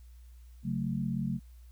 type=chord; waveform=sine; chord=F# minor; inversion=second; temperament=just; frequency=138.75 / 185 / 222 Hz; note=C#3 / F#3 / A3; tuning=+2 / 0 / +16 cents; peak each=-34 dBFS; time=0.63-1.4 s; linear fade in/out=50 ms; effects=added 60 Hz sine -49 dBFS peak until 1.71 s + white hiss -69 dBFS RMS until 1.71 s